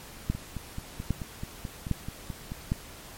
two click trains, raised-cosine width 5 ms, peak -13 / -22 dBFS, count 4 / 11, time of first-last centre 0.3-2.719 / 0.35-2.519 s, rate 1.24 / 4.61 Hz, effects pink hiss -46 dBFS RMS until 3.17 s + MP3 64 kbps

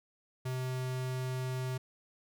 square tone, 128.6 Hz, C3, 30 cents flat, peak -34 dBFS, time 0.45-1.78 s, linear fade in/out 10 ms, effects none

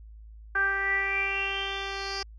10% pulse tone with low-pass filter sweep, 392 Hz, G4, in tune, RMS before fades -29 dBFS, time 0.55-2.23 s, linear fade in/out 5 ms, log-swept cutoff 1500 to 4900 Hz, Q 9.7, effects added 54 Hz sine -44 dBFS peak until 2.38 s

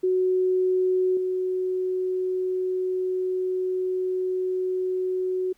sine tone with level steps, 370 Hz, F#4, in tune, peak -19 / -23 dBFS, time 0.03-5.53 s, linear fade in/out 10 ms, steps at 1.17 s, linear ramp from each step 2 ms, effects pink hiss -64 dBFS RMS until 5.57 s

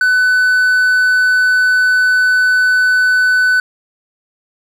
triangle tone, 1500 Hz, F#6, 23 cents sharp, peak -7 dBFS, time 0.01-3.6 s, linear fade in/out 2 ms, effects none

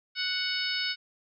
harmonic tone with a mistuned harmonic, 740 Hz, F#5, in tune, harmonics 2 / 3 / 4 / 5 / 6 / 7, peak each -35 / -35 / -35 / -35 / -35 / -35 dBFS, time 0.15-0.96 s, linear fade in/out 50 ms, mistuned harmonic 5, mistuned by +15 cents, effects none

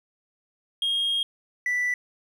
triangle tone pair in turn, 3248 / 1973.4 Hz, G#7 / B6, -39 / -2 cents, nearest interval major sixth, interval 863 cents, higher first, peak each -20 dBFS, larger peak neither, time 0.82-1.23 / 1.66-1.94 s, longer first, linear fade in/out 2 ms, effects tanh soft clip ceiling -17 dBFS

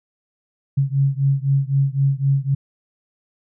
sine beating tone pair, 136.1 / 140 Hz, C#3 / C#3, -31 / +18 cents, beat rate 3.9 Hz, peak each -18 / -19 dBFS, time 0.77-2.55 s, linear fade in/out 10 ms, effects none

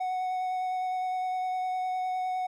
triangle tone with vibrato, 740 Hz, F#5, in tune, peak -26 dBFS, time 0-2.47 s, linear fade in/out 10 ms, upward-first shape sine, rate 9.8 Hz, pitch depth 10 cents each way, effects none

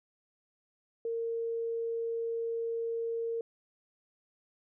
sine tone, 460 Hz, A#4, 23 cents flat, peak -31 dBFS, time 1.05-3.41 s, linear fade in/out 2 ms, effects none

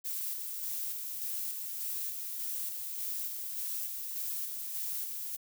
violet noise with tremolo, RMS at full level -36 dBFS, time 0.04-5.37 s, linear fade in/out 20 ms, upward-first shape square, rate 1.7 Hz, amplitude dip 30%, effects none

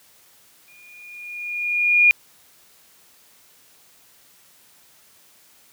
sine tone with exponential growth, 2431 Hz, D#7, 41 cents flat, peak -9 dBFS, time 0.68-2.11 s, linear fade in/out 0 ms, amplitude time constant 310 ms, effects white hiss -54 dBFS RMS until 5.72 s + high-pass 60 Hz 12 dB/octave

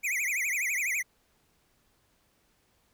square tone with vibrato, 2208 Hz, C#7, 7 cents flat, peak -28 dBFS, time 0.03-1.03 s, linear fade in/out 20 ms, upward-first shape triangle, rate 12 Hz, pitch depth 250 cents each way, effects pink hiss -69 dBFS RMS until 2.93 s

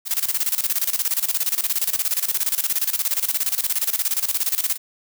blue noise with tremolo, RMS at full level -20 dBFS, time 0.05-4.78 s, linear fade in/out 50 ms, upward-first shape square, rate 17 Hz, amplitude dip 80%, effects none

